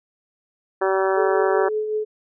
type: harmonic tone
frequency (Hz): 191.4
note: G3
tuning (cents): -41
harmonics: 2 / 3 / 4 / 5 / 6 / 7 / 8 / 9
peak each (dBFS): -20 / -24 / -26 / -28 / -30 / -31 / -32 / -33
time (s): 0.81-1.69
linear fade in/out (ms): 10
type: tone with tremolo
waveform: sine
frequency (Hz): 428.7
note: A4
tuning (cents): -45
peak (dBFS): -19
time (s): 1.16-2.05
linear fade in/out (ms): 20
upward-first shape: triangle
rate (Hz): 5.3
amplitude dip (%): 50
effects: none